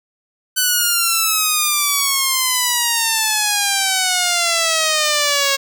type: exponential sweep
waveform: 5% pulse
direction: down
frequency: 1510 to 546 Hz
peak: -3 dBFS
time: 0.56-5.57 s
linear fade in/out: 20 ms
effects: none